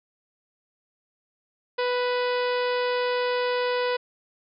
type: harmonic tone with a mistuned harmonic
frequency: 493.9 Hz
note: B4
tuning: in tune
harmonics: 1 / 2 / 3 / 4 / 5 / 6 / 7 / 8 / 9 / 10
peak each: -24 / -30 / -34 / -36 / -38 / -40 / -41 / -42 / -43 / -44 dBFS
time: 1.78-3.97 s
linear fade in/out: 10 ms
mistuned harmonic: 5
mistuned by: +21 cents
effects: none